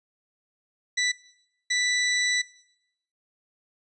20% pulse tone bursts at uneven times, 1975.5 Hz, B6, in tune, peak -17 dBFS, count 2, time 0.97-1.12 / 1.7-2.42 s, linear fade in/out 10 ms, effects noise-tail reverb RT60 0.8 s tail -21 dB re dry + resampled to 22050 Hz

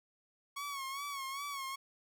sawtooth tone with vibrato, 1108.7 Hz, C#6, in tune, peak -35 dBFS, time 0.56-1.76 s, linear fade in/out 10 ms, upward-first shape sine, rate 2.5 Hz, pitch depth 67 cents each way, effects none

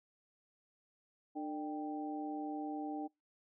harmonic tone with a mistuned harmonic, 150.1 Hz, D3, 38 cents sharp, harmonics 2 / 3 / 4 / 5, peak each -39 / -51 / -51 / -43 dBFS, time 1.35-3.08 s, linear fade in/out 20 ms, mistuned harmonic 5, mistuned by +74 cents, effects noise-tail reverb RT60 0.2 s tail -25 dB re dry

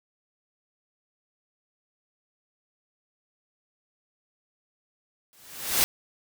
white noise with exponential growth, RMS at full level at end -19 dBFS, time 5.33-5.84 s, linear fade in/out 0 ms, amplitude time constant 110 ms, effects none

